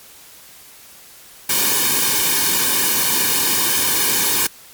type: noise with comb filter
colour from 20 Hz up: white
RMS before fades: -17 dBFS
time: 1.49-4.47 s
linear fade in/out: 5 ms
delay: 1.5 ms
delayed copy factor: -0.9
effects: white hiss -43 dBFS RMS until 4.73 s + MP3 96 kbps